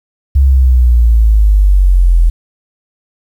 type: exponential sweep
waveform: sine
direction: down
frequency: 69.3 to 41.2 Hz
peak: -4 dBFS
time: 0.35-2.3 s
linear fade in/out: 10 ms
effects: 7-bit